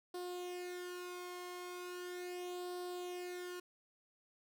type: tone with flanger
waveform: sawtooth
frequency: 358 Hz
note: F4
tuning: 43 cents sharp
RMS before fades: -45 dBFS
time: 0.14-3.6 s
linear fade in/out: 5 ms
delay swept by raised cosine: 0.22 to 0.94 ms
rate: 0.38 Hz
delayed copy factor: +0.65
effects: none